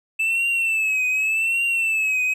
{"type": "tone with vibrato", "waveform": "triangle", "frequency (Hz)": 2632, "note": "E7", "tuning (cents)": -3, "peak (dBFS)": -17, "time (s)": [0.19, 2.34], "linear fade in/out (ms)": 10, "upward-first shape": "triangle", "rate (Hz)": 0.86, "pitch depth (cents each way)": 93, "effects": []}